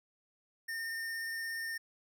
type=tone with vibrato; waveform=square; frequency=1819 Hz; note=A#6; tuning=43 cents flat; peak=-37 dBFS; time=0.68-1.78 s; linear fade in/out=10 ms; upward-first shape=sine; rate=17 Hz; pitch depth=10 cents each way; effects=none